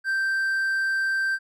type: tone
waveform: triangle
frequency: 1566 Hz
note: G6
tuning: 2 cents flat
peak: -20 dBFS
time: 0.04-1.39 s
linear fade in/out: 50 ms
effects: none